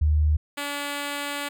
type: tone pair in turn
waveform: sine / 5% pulse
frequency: 76 / 286.9 Hz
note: D#2 / D4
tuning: -40 / -40 cents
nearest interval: octave + major seventh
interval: 2300 cents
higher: second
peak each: -17 dBFS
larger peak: neither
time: 0.01-0.37 / 0.57-1.49 s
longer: second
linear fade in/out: 10 ms
effects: none